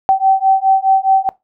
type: beating tone pair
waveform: sine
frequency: 768 / 772.8 Hz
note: G5 / G5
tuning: -36 / -25 cents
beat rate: 4.8 Hz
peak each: -12 dBFS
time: 0.09-1.29 s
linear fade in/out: 0 ms
effects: noise-tail reverb RT60 0.2 s tail -21 dB re dry